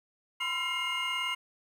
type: tone cluster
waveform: triangle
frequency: 1005 / 1043 / 1363 / 2134 / 2842 Hz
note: B5 / C6 / F6 / C7 / F7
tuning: +30 / -6 / -43 / +34 / +30 cents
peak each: -38 / -38 / -39 / -32 / -32 dBFS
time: 0.4-1.35 s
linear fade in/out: 10 ms
effects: 10-bit